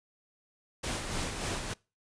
pink noise with tremolo, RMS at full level -33 dBFS, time 0.83-1.74 s, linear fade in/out 10 ms, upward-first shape sine, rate 3.4 Hz, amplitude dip 45%, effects noise-tail reverb RT60 0.3 s tail -24 dB re dry + resampled to 22050 Hz

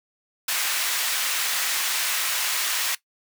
pink high-pass noise, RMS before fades -25 dBFS, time 0.48-2.95 s, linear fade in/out 5 ms, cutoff 1600 Hz, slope 12 dB/octave, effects noise-tail reverb RT60 0.1 s tail -17 dB re dry

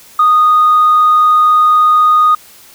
sine tone, 1237 Hz, D#6, 10 cents flat, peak -4 dBFS, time 0.19-2.35 s, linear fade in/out 5 ms, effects tanh soft clip ceiling -2 dBFS + white hiss -40 dBFS RMS until 2.74 s

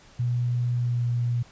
sine tone with pitch glide, 121.7 to 120.23 Hz, B2 to B2, -25 to -46 cents, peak -22 dBFS, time 0.19-1.43 s, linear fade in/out 10 ms, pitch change -21 cents, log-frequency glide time 0.79-1.05 s, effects pink hiss -53 dBFS RMS until 1.51 s + resampled to 16000 Hz

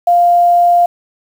sine tone with quantisation, 698.5 Hz, F5, in tune, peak -6 dBFS, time 0.07-0.86 s, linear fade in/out 5 ms, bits 6, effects none

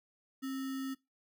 sine tone with sample-and-hold, 267.5 Hz, C4, 38 cents sharp, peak -35 dBFS, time 0.42-0.95 s, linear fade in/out 20 ms, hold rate 1575 Hz, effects noise-tail reverb RT60 0.2 s tail -20 dB re dry

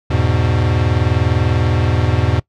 square chord, E major, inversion none, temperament equal with one note detuned, 83.27 / 103.83 / 123.47 Hz, E2 / G#2 / B2, +18 / 0 / 0 cents, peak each -18 dBFS, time 0.1-2.4 s, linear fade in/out 10 ms, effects noise-tail reverb RT60 0.1 s tail -22 dB re dry + low-pass 4000 Hz 12 dB/octave

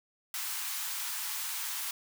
white high-pass noise, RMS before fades -36 dBFS, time 0.34-1.91 s, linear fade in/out 2 ms, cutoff 830 Hz, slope 48 dB/octave, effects none

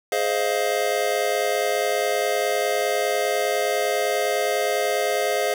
square chord, F minor seventh, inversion first, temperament just, 419.1 / 523.8 / 628.6 / 698.5 Hz, Ab4 / C5 / Eb5 / F5, +16 / +2 / +18 / 0 cents, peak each -27 dBFS, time 0.12-5.54 s, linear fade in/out 2 ms, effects none

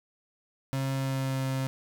35% pulse tone with pitch glide, 134.7 to 132.85 Hz, C#3 to C3, -49 to +27 cents, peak -26 dBFS, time 0.73-1.67 s, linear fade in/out 0 ms, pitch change -24 cents, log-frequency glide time 0.95-1.44 s, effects none

